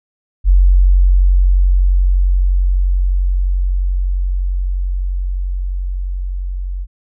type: tone with level ramp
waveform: sine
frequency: 45.78 Hz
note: F#1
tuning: 18 cents flat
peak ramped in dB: -5 to -19 dBFS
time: 0.44-6.87 s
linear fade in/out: 50 ms
effects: none